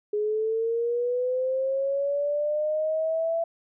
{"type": "linear sweep", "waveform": "sine", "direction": "up", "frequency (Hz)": [415.3, 670], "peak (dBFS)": -23, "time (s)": [0.13, 3.44], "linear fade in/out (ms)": 5, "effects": []}